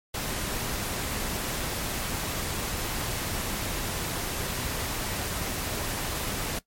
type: noise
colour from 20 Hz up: pink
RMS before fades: -31 dBFS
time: 0.14-6.59 s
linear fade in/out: 5 ms
effects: noise-tail reverb RT60 0.1 s tail -18 dB re dry + MP3 64 kbps